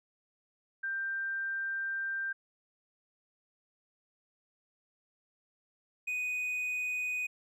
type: tone pair in turn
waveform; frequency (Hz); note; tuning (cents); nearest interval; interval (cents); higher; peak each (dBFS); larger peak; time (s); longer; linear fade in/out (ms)
sine / triangle; 1575 / 2489; G6 / D#7; +8 / 0; minor sixth; 792; second; -32 / -30; second; 0.83-2.33 / 6.07-7.27; first; 10
effects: none